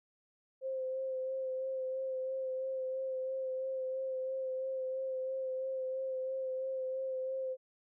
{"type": "tone with vibrato", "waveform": "sine", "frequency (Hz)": 523.3, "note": "C5", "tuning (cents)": 0, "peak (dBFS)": -34, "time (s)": [0.61, 7.57], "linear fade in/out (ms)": 50, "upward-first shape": "sine", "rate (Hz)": 3, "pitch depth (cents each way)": 20, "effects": []}